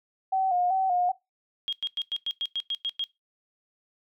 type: tone with vibrato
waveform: sine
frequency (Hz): 739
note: F#5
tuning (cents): -2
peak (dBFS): -22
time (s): 0.32-1.12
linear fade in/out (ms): 10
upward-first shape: square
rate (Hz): 2.6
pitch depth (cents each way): 56
type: tone bursts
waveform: sine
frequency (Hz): 3254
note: G#7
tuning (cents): -36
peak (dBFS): -26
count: 10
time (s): 1.68-3.04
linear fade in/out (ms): 0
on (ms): 46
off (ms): 100
effects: noise-tail reverb RT60 0.2 s tail -21 dB re dry